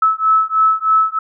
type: beating tone pair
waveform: sine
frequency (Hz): 1300 / 1303.2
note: E6 / E6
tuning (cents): -24 / -20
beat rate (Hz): 3.2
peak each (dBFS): -14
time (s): 0.02-1.19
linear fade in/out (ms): 5
effects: none